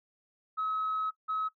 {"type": "tone pair in turn", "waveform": "sine", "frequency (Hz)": [1282, 1282], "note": ["E6", "E6"], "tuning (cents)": [-49, -49], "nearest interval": "unison", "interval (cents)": 0, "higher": "neither", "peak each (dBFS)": -28, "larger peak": "neither", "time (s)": [[0.57, 1.11], [1.28, 1.49]], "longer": "first", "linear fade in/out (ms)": 20, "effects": ["noise-tail reverb RT60 0.1 s tail -18 dB re dry", "tanh soft clip ceiling -25 dBFS"]}